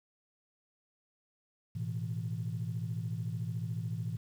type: chord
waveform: sine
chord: A suspended second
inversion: none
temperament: just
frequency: 110 / 123.75 / 165 Hz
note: A2 / B2 / E3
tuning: 0 / +4 / +2 cents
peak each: -36 / -38 / -38 dBFS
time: 1.75-4.17 s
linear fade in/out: 10 ms
effects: tanh soft clip ceiling -26 dBFS + 10-bit